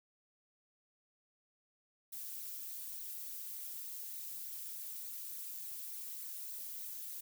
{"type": "noise with flanger", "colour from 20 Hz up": "violet", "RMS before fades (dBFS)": -45, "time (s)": [2.12, 7.21], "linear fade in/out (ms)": 10, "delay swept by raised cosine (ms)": [0.47, 4.27], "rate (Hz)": 3.4, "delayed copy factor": 0.7, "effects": []}